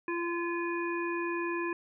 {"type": "harmonic tone with a mistuned harmonic", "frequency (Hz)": 342.6, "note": "F4", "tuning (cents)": -33, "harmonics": [1, 3, 5, 7], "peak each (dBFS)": [-32, -37, -39, -40], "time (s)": [0.08, 1.73], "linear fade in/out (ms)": 2, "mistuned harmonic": 7, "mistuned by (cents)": 46, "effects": []}